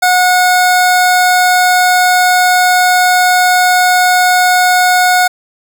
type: tone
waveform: 25% pulse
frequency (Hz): 728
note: F#5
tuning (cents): -28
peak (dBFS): -3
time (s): 0.02-5.28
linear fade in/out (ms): 10
effects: none